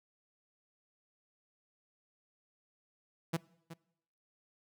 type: tone with echo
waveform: sawtooth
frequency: 165.5 Hz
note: E3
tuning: 7 cents sharp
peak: -26 dBFS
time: 3.33-3.37 s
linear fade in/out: 10 ms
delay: 370 ms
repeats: 1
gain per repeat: -14 dB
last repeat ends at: 3.74 s
effects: noise-tail reverb RT60 0.8 s tail -23 dB re dry